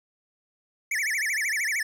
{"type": "tone with vibrato", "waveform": "square", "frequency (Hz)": 2000, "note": "B6", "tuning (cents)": 21, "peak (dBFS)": -25, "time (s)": [0.91, 1.83], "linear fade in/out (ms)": 5, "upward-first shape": "sine", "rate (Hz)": 13, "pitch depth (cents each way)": 270, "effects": ["low-pass 12000 Hz 12 dB/octave", "9-bit"]}